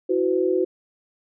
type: chord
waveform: sine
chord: E suspended second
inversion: none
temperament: equal with one note detuned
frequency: 329.6 / 370 / 505.7 Hz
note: E4 / F#4 / B4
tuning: 0 / 0 / +41 cents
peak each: -25 / -20 / -25 dBFS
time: 0.09-0.65 s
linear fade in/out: 10 ms
effects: none